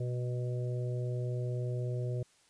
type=harmonic tone; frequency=123.5 Hz; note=B2; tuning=in tune; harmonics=1 / 3 / 4 / 5; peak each=-32 / -42 / -44 / -46 dBFS; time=0-2.23 s; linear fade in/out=5 ms; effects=white hiss -66 dBFS RMS until 2.49 s + resampled to 22050 Hz